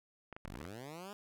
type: clicks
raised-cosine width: 0.5 ms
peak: -31 dBFS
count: 6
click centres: 0.327 / 0.365 / 0.456 / 0.554 / 0.612 / 0.652 s
type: linear sweep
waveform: 10% pulse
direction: up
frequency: 32.92 to 209.9 Hz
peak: -37 dBFS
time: 0.45-1.13 s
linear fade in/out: 0 ms
effects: none